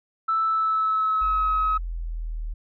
sine tone with pitch glide, 1318.5 to 1277.3 Hz, E6 to D#6, 0 to +45 cents, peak -19 dBFS, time 0.28-1.78 s, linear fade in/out 10 ms, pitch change -55 cents, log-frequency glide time 0.44-1.48 s
sine exponential sweep, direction down, 46.25 to 38.73 Hz, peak -27 dBFS, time 1.21-2.54 s, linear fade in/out 10 ms
effects tanh soft clip ceiling -14 dBFS

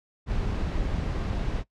brown noise, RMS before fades -28 dBFS, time 0.26-1.64 s, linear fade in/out 50 ms, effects noise-tail reverb RT60 0.1 s tail -19 dB re dry + low-pass 5000 Hz 12 dB/octave

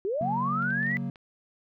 sine linear sweep, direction up, 365.3 to 2011 Hz, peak -26 dBFS, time 0.05-0.97 s, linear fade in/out 0 ms
triangle chord, F# major, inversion second, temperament equal, 138.59 / 185 / 233.1 Hz, C#3 / F#3 / A#3, 0 / 0 / 0 cents, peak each -32 dBFS, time 0.21-1.1 s, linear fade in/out 2 ms
clicks, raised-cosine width 0.3 ms, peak -35 dBFS, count 6, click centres 0.624 / 0.705 / 0.83 / 0.867 / 0.914 / 1.158 s
effects none

